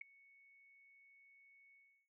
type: tone with ADSR envelope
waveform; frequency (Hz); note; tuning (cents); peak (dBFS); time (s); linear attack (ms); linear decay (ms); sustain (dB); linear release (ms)
sine; 2217; C#7; 0; -40; 0.01-2.09; 5; 6; -24; 350
effects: none